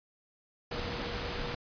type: tone in noise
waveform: sine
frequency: 480 Hz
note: B4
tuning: 49 cents flat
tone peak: -42 dBFS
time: 0.71-1.55 s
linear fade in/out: 5 ms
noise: pink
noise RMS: -36 dBFS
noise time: 0.71-1.55 s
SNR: -9 dB
effects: resampled to 11025 Hz